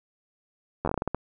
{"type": "slowing click train", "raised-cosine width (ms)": 1, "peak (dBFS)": -13, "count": 10, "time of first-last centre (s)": [0.85, 1.146], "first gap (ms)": 11, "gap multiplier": 1.26, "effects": []}